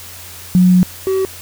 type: tone pair in turn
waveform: sine / triangle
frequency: 181.8 / 381.2 Hz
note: F#3 / G4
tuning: -30 / -48 cents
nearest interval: octave + minor second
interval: 1282 cents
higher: second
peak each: -6 / -11 dBFS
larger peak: first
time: 0.55-0.83 / 1.07-1.25 s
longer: first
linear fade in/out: 0 ms
effects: added 89 Hz sine -40 dBFS peak until 1.41 s + white hiss -34 dBFS RMS until 1.41 s